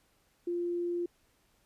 sine tone, 347.9 Hz, F4, 7 cents flat, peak -30 dBFS, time 0.47-1.06 s, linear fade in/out 5 ms, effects pink hiss -70 dBFS RMS until 1.65 s + resampled to 32000 Hz

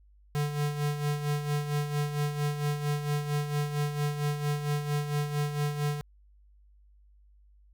square tone with tremolo, 146.83 Hz, D3, in tune, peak -26 dBFS, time 0.35-6.01 s, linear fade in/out 0 ms, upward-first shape sine, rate 4.4 Hz, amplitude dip 60%, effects added 50 Hz sine -56 dBFS peak until 7.73 s

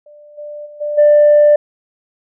sine tone with level steps, 592 Hz, D5, 14 cents sharp, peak -38 / -26 / -33 / -17 / -4 dBFS, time 0.06-1.56 s, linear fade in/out 5 ms, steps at 0.37 / 0.65 / 0.8 / 0.97 s, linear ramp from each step 20 ms, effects tanh soft clip ceiling -2 dBFS

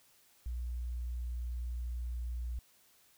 sine tone, 60.1 Hz, B1, 46 cents flat, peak -35 dBFS, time 0.46-2.59 s, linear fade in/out 0 ms, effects white hiss -66 dBFS RMS until 3.17 s

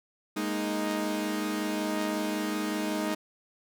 sawtooth chord, Ab suspended second, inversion none, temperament equal, 207.7 / 233.1 / 311.1 Hz, Ab3 / Bb3 / Eb4, 0 / 0 / 0 cents, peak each -29 / -33 / -27 dBFS, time 0.36-3.15 s, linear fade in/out 10 ms, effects none

